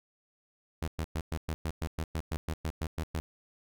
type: tone bursts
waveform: sawtooth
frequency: 79.3 Hz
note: D#2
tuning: 33 cents sharp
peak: -27 dBFS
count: 15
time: 0.82-3.2 s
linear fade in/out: 0 ms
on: 56 ms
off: 110 ms
effects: none